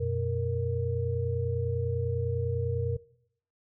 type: tone cluster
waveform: sine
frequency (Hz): 90.8 / 120.8 / 467.7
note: F#2 / B2 / A#4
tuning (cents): -32 / -38 / +6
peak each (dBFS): -31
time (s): 0-2.97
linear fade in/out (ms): 10
effects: noise-tail reverb RT60 0.7 s tail -20 dB re dry